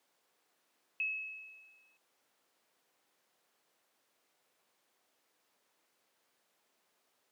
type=tone with exponential decay; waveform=sine; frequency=2582 Hz; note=E7; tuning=37 cents flat; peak=-30 dBFS; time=1-1.97 s; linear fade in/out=1 ms; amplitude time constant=210 ms; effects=pink hiss -75 dBFS RMS until 7.31 s + high-pass 400 Hz 12 dB/octave